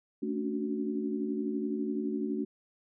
sine chord, D major seventh, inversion second, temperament equal with one note detuned, 220 / 277.2 / 289.1 / 370 Hz, A3 / C#4 / D4 / F#4, 0 / 0 / -27 / 0 cents, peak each -34 / -38 / -35 / -36 dBFS, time 0.22-2.45 s, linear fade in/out 10 ms, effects none

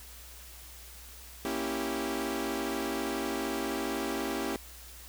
sawtooth chord, A# diminished seventh, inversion none, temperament equal, 233.1 / 277.2 / 329.6 / 392 Hz, A#3 / C#4 / E4 / G4, 0 / 0 / 0 / 0 cents, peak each -35 / -32 / -33 / -32 dBFS, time 1.45-4.56 s, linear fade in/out 0 ms, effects added 60 Hz sine -50 dBFS peak until 5.08 s + white hiss -50 dBFS RMS until 5.08 s

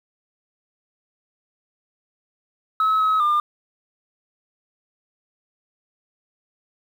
sine tone with pitch steps, 1289 / 1280 / 1202 Hz, E6 / D#6 / D6, -39 / +49 / +40 cents, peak -14 dBFS, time 2.8-3.4 s, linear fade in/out 2 ms, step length 200 ms, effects tanh soft clip ceiling -14 dBFS + 8-bit

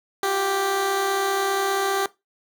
15% pulse tone pair together, 356.8 / 391.8 Hz, F4 / G4, +37 / -1 cents, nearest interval major second, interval 162 cents, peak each -26 / -15 dBFS, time 0.23-2.06 s, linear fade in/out 2 ms, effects noise-tail reverb RT60 0.2 s tail -18 dB re dry

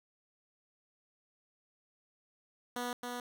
10% pulse tone with echo, 244.5 Hz, B3, 17 cents flat, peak -27 dBFS, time 2.76-2.93 s, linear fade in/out 2 ms, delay 270 ms, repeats 1, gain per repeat -3 dB, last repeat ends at 3.2 s, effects none

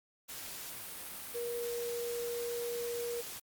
sine tone in noise, 475.1 Hz, A#4, 33 cents sharp, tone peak -35 dBFS, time 1.34-3.22 s, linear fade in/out 20 ms, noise white, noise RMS -44 dBFS, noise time 0.28-3.4 s, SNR +6 dB, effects Opus 48 kbps

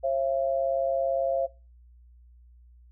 sine tone pair together, 539 / 676.7 Hz, C#5 / E5, -49 / +45 cents, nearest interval major third, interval 394 cents, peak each -25 / -27 dBFS, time 0.03-1.47 s, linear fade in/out 20 ms, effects noise-tail reverb RT60 0.3 s tail -22 dB re dry + added 60 Hz sine -51 dBFS peak until 2.91 s

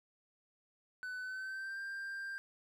triangle tone with pitch glide, 1500 to 1586.4 Hz, F#6 to G6, +23 to +20 cents, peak -38 dBFS, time 1.03-2.38 s, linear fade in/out 0 ms, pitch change +97 cents, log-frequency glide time 1.18-1.81 s, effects none

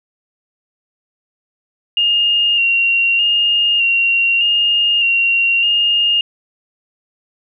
sine tone with vibrato, 2794 Hz, F7, in tune, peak -11 dBFS, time 1.97-6.21 s, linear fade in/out 2 ms, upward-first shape square, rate 0.82 Hz, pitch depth 25 cents each way, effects none

